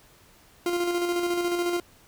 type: tone with tremolo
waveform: 40% pulse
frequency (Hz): 349.2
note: F4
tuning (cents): 0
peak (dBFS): -22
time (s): 0.66-1.8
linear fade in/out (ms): 2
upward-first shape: square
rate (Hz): 14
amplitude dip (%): 35
effects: pink hiss -56 dBFS RMS until 2.07 s